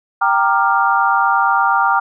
sine chord, G minor seventh, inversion none, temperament equal with one note detuned, 784 / 932.3 / 1188.3 / 1396.9 Hz, G5 / Bb5 / D6 / F6, 0 / 0 / +20 / 0 cents, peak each -17 dBFS, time 0.21-2 s, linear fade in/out 10 ms, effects none

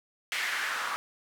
white noise with band-pass filter sweep, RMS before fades -32 dBFS, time 0.32-0.96 s, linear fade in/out 0 ms, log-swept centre 2100 to 1200 Hz, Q 2.5, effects none

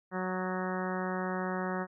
harmonic tone with a mistuned harmonic, 185 Hz, F#3, in tune, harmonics 1 / 2 / 3 / 4 / 5 / 6 / 7 / 8 / 9 / 10, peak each -35 / -38 / -40 / -41 / -42 / -43 / -43 / -44 / -45 / -45 dBFS, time 0.11-1.87 s, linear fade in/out 50 ms, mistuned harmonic 7, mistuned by -24 cents, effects none

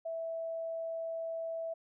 sine tone, 657 Hz, E5, 6 cents flat, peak -35 dBFS, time 0.05-1.74 s, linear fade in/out 10 ms, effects none

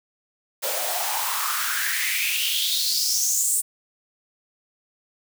white noise with high-pass filter sweep, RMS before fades -24 dBFS, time 0.62-3.62 s, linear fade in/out 20 ms, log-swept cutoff 520 to 8700 Hz, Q 5.7, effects none

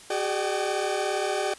40% pulse tone cluster, 378 / 415.4 / 601 / 769 Hz, F#4 / G#4 / D5 / G5, +37 / 0 / +40 / -33 cents, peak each -30 dBFS, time 0.1-1.54 s, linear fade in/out 5 ms, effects white hiss -48 dBFS RMS until 1.58 s + resampled to 24000 Hz

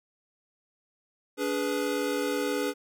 square chord, G# diminished, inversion second, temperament equal with one note detuned, 287.1 / 415.3 / 493.9 Hz, D4 / G#4 / B4, -39 / 0 / 0 cents, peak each -32 dBFS, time 1.37-2.74 s, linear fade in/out 50 ms, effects none

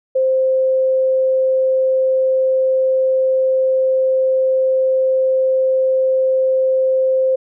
sine tone, 523.3 Hz, C5, in tune, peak -12 dBFS, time 0.15-7.36 s, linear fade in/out 10 ms, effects none

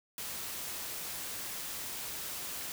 white noise, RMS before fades -40 dBFS, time 0.18-2.72 s, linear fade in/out 0 ms, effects none

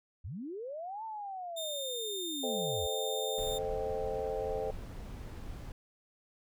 sine linear two-way sweep, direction up then down, 63.5 to 902 to 63.5 Hz, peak -38 dBFS, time 0.24-2.87 s, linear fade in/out 10 ms, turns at 1.04 s
sawtooth tone, 3633 Hz, A#7, 45 cents flat, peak -34 dBFS, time 1.56-3.59 s, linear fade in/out 20 ms
sine chord, A half-diminished seventh, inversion none, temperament equal, 440 / 523.3 / 622.3 / 784 Hz, A4 / C5 / Eb5 / G5, 0 / 0 / 0 / 0 cents, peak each -36 / -37 / -41 / -41 dBFS, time 2.43-4.71 s, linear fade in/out 5 ms
brown noise, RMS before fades -43 dBFS, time 3.38-5.72 s, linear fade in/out 2 ms
effects none

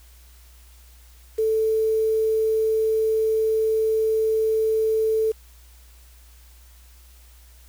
sine tone with quantisation, 440 Hz, A4, in tune, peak -18 dBFS, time 1.38-5.32 s, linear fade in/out 10 ms, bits 7, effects added 60 Hz sine -47 dBFS peak until 7.68 s + white hiss -55 dBFS RMS until 7.68 s

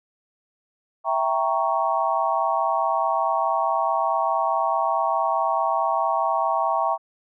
sine chord, E diminished seventh, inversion none, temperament equal, 659.3 / 784 / 932.3 / 1108.7 Hz, E5 / G5 / Bb5 / Db6, 0 / 0 / 0 / 0 cents, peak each -25 dBFS, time 1.04-6.98 s, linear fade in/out 50 ms, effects none

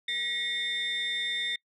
sine tone cluster, 1912 / 2172 / 3605 Hz, A#6 / C#7 / A7, +43 / -36 / +41 cents, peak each -33 / -34 / -29 dBFS, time 0.08-1.56 s, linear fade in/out 5 ms, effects noise-tail reverb RT60 0.1 s tail -24 dB re dry + tanh soft clip ceiling -24 dBFS

